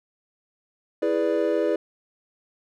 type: chord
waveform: triangle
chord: E dominant seventh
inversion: none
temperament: equal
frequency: 329.6 / 415.3 / 493.9 / 587.3 Hz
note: E4 / G#4 / B4 / D5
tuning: 0 / 0 / 0 / 0 cents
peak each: -24 dBFS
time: 1.02-1.76 s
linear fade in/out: 5 ms
effects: none